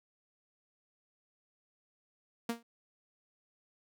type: tone with exponential decay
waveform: sawtooth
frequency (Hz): 233.1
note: A#3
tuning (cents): 0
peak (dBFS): -25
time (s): 2.49-2.63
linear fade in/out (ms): 5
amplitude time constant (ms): 30
effects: none